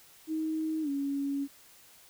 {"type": "tone with pitch glide", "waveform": "sine", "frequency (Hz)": [315.7, 279.6], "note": ["D#4", "C#4"], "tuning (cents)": [25, 15], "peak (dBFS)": -29, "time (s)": [0.27, 1.48], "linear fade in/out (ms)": 50, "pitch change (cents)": -210, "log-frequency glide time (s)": [0.82, 0.89], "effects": ["white hiss -57 dBFS RMS until 2.09 s"]}